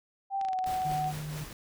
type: tone with pitch glide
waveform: sine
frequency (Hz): 784 to 746.4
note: G5 to F#5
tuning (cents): 0 to +15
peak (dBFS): -28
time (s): 0.3-1.13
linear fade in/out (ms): 50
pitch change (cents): -85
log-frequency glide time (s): 0.4-0.55
type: clicks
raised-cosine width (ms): 0.2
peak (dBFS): -27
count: 11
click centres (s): 0.413 / 0.45 / 0.486 / 0.532 / 0.589 / 0.642 / 0.741 / 0.819 / 0.914 / 0.98 / 1.043
type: noise with tremolo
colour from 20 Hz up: pink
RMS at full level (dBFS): -41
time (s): 0.66-1.53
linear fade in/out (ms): 2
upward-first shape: triangle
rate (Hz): 4.5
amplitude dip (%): 50
type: tone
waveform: sine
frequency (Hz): 151.5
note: D#3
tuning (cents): -46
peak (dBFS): -35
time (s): 0.85-1.44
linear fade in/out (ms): 2
effects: none